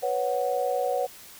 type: chord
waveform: sine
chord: B suspended second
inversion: none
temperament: equal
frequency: 493.9 / 554.4 / 740 Hz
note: B4 / C#5 / F#5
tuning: 0 / 0 / 0 cents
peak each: -28 dBFS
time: 0.02-1.07 s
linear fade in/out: 20 ms
effects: white hiss -47 dBFS RMS until 1.39 s